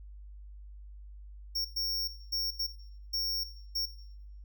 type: tone bursts at uneven times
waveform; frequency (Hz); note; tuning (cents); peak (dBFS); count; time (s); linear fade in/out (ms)
square; 5500; F8; -27; -30; 6; 1.55-1.65 / 1.76-2.08 / 2.32-2.51 / 2.59-2.67 / 3.13-3.44 / 3.75-3.86; 10
effects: noise-tail reverb RT60 0.8 s tail -18 dB re dry + added 50 Hz sine -45 dBFS peak until 4.44 s